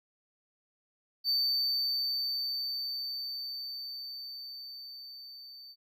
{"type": "tone with level ramp", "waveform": "triangle", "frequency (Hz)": 4566, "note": "D8", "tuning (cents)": -50, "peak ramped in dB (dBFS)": [-24, -46], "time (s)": [1.24, 5.76], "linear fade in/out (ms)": 50, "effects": []}